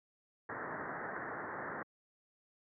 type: low-pass noise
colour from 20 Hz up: white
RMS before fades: -42 dBFS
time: 0.49-1.83 s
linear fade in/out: 5 ms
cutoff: 1900 Hz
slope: 96 dB/octave
effects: high-pass 150 Hz 12 dB/octave